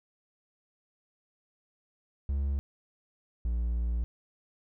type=tone pair in turn; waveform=triangle; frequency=69.6 / 58.53 Hz; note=C#2 / A#1; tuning=+8 / +8 cents; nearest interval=minor third; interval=300 cents; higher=first; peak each=-25 dBFS; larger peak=neither; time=2.29-2.59 / 3.45-4.04 s; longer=second; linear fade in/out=0 ms; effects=none